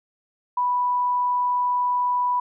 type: tone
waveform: sine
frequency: 986 Hz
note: B5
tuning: 3 cents flat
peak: -19 dBFS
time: 0.57-2.4 s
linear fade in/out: 5 ms
effects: none